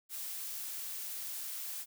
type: noise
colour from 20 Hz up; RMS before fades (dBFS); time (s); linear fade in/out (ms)
blue; -41; 0.09-1.86; 50
effects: none